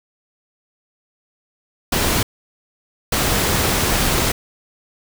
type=noise bursts at uneven times; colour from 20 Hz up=pink; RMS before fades=-18 dBFS; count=2; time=1.92-2.23 / 3.12-4.32 s; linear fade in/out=5 ms; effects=none